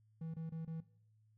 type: tone bursts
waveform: triangle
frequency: 162.2 Hz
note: E3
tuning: 28 cents flat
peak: -39 dBFS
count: 4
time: 0.21-0.805 s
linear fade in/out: 5 ms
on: 130 ms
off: 25 ms
effects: noise-tail reverb RT60 0.6 s tail -17 dB re dry + added 108 Hz sine -67 dBFS peak until 1.37 s